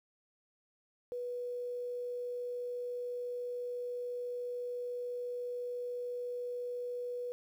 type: tone with quantisation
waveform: sine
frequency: 489.4 Hz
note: B4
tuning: 16 cents flat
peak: -36 dBFS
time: 1.12-7.32 s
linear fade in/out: 0 ms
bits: 11
effects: none